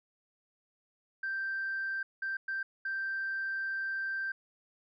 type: tone bursts at uneven times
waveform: sine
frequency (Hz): 1568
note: G6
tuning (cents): 0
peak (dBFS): -31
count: 4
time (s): 1.23-2.03 / 2.22-2.37 / 2.48-2.63 / 2.85-4.32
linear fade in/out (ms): 5
effects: tanh soft clip ceiling -28 dBFS